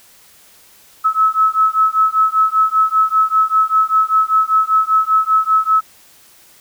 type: beating tone pair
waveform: sine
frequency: 1293 / 1298.1 Hz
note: E6 / E6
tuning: -34 / -27 cents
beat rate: 5.1 Hz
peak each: -14 / -14 dBFS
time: 1.04-5.81 s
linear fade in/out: 20 ms
effects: white hiss -47 dBFS RMS until 6.6 s